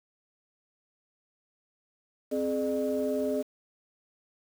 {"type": "tone cluster", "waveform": "sine", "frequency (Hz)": [261.8, 422.3, 602], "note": ["C4", "G#4", "D5"], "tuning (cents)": [1, 29, 43], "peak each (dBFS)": -30, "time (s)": [2.31, 3.43], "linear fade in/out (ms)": 20, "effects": ["tanh soft clip ceiling -19 dBFS", "8-bit"]}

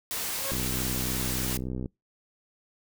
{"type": "noise", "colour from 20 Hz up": "white", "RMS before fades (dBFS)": -32, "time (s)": [0.11, 1.57], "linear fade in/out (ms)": 0}
{"type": "tone with exponential growth", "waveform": "sawtooth", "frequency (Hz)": 543, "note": "C#5", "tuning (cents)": -36, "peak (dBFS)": -26, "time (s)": [0.26, 0.51], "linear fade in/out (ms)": 0, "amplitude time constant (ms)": 54}
{"type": "click train", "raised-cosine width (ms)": 3, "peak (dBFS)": -21, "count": 86, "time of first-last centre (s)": [0.52, 1.859], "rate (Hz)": 63.5}
{"effects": ["noise-tail reverb RT60 0.2 s tail -25 dB re dry"]}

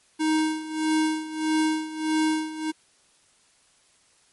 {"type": "tone with tremolo", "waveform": "square", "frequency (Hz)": 313, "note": "D#4", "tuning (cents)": 10, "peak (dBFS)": -20, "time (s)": [0.19, 2.72], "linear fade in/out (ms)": 20, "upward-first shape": "sine", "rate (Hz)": 1.6, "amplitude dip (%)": 80, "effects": ["white hiss -61 dBFS RMS until 4.32 s", "MP3 48 kbps"]}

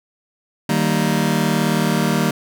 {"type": "chord", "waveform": "sawtooth", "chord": "Eb major", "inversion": "none", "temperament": "just", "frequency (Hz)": [155.56, 194.45, 233.3], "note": ["Eb3", "G3", "Bb3"], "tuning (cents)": [0, -14, 2], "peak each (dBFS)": -16, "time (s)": [0.69, 2.31], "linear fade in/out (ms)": 5, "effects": []}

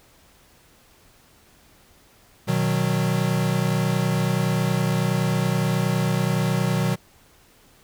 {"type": "chord", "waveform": "square", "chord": "B major", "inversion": "none", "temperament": "equal", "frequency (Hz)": [123.47, 155.56, 185], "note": ["B2", "D#3", "F#3"], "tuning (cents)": [0, 0, 0], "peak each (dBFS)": -25, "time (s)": [2.47, 6.96], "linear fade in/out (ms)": 20, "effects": ["pink hiss -55 dBFS RMS until 7.83 s"]}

